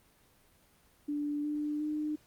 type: tone with pitch steps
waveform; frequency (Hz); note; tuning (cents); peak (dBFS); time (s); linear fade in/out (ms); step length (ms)
sine; 292.9 / 297.8 / 302.9; D4 / D4 / D#4; -5 / +24 / -46; -31; 1.08-2.16; 10; 360
effects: pink hiss -65 dBFS RMS until 2.26 s + Opus 24 kbps

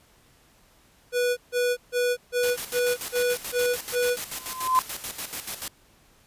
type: tone bursts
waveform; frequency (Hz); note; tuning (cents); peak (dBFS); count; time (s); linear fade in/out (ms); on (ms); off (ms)
square; 490; B4; -14; -22; 8; 1.12-4.17; 50; 250; 150
type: noise with tremolo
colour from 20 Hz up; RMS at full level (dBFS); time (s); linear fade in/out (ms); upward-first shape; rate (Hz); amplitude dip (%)
white; -32; 2.43-5.68; 2; square; 6.9; 65
type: tone with exponential growth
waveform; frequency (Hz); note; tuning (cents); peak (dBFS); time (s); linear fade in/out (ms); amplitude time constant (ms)
sine; 1029; C6; -29; -14; 4.35-4.79; 0; 95
effects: pink hiss -59 dBFS RMS until 6.26 s + resampled to 32000 Hz

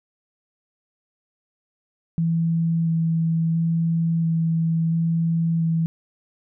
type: tone with vibrato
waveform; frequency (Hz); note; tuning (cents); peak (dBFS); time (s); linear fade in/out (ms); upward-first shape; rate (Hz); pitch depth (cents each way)
sine; 164.6; E3; -2; -18; 2.18-5.86; 0; square; 0.73; 9
effects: none

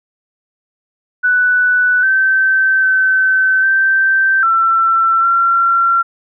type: tone with pitch steps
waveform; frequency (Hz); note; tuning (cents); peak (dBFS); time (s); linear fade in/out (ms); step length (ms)
sine; 1487 / 1546 / 1532 / 1559 / 1344 / 1367; F#6 / G6 / G6 / G6 / E6 / F6; +8 / -24 / -40 / -10 / +33 / -37; -9; 1.23-6.03; 20; 800
effects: none

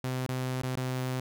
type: tone with dropouts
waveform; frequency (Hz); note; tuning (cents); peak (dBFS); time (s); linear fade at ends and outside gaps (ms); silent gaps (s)
sawtooth; 128.5; C3; -31; -26; 0.04-1.2; 2; 0.264-0.289 / 0.62-0.634 / 0.756-0.772
effects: none

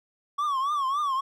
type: tone with vibrato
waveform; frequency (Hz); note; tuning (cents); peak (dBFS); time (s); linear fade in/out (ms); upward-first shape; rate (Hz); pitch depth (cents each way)
triangle; 1122; C#6; +21; -22; 0.38-1.21; 10; triangle; 3.6; 150
effects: none

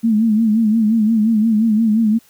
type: tone with vibrato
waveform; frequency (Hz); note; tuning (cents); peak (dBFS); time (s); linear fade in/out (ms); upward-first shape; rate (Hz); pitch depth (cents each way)
sine; 220; A3; 0; -11; 0.03-2.19; 20; sine; 5.7; 82
effects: white hiss -52 dBFS RMS until 2.29 s

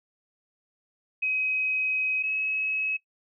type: tone pair in turn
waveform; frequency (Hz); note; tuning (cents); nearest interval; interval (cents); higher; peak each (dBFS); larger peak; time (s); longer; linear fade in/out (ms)
sine; 2532 / 2566; D#7 / E7; +30 / -47; unison; 23; second; -23 / -26; first; 1.22-2.23 / 2.23-2.97; first; 10
effects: noise-tail reverb RT60 0.1 s tail -19 dB re dry

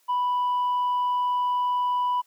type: tone with tanh clipping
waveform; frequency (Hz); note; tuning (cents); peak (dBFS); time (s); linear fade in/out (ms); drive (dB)
sine; 987.8; B5; 0; -22; 0.08-2.22; 20; 1
effects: white hiss -64 dBFS RMS until 2.26 s + high-pass 400 Hz 12 dB/octave

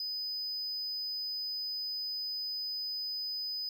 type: tone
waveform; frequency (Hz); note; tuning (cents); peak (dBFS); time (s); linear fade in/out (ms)
triangle; 5000; D#8; +8; -33; 0-3.69; 2
effects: none

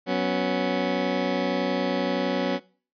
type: chord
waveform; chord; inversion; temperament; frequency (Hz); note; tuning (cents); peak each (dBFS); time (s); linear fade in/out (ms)
20% pulse; F# suspended fourth; none; just; 185 / 246.7 / 277.5; F#3 / B3 / C#4; 0 / -2 / +2; -23; 0.06-2.6; 50
effects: noise-tail reverb RT60 0.4 s tail -21 dB re dry + resampled to 11025 Hz

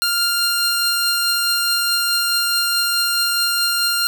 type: tone pair together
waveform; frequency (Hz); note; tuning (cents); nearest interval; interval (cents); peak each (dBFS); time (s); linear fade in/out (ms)
sawtooth; 1396.9 / 4186; F6 / C8; 0 / 0; octave + perfect fifth; 1900; -16; 0.02-4.07; 0
effects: none

